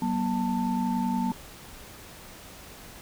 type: tone cluster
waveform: sine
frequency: 188.7 / 239.3 / 889 Hz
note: F#3 / A#3 / A5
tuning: +34 / +46 / +18 cents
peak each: -29 / -27 / -31 dBFS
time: 0.02-1.32 s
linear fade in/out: 2 ms
effects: pink hiss -46 dBFS RMS until 3.01 s